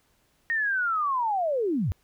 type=linear sweep; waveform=sine; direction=down; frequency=1864.7 to 69.3 Hz; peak=-23 dBFS; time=0.5-1.92 s; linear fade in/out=0 ms; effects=pink hiss -67 dBFS RMS until 2.03 s